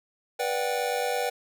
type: chord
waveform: square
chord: G major seventh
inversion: first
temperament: just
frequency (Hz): 490 / 588 / 735 / 784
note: B4 / D5 / F#5 / G5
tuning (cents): -14 / +2 / -12 / 0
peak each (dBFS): -30 / -34 / -34 / -32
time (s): 0.39-1.3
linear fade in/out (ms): 10
effects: none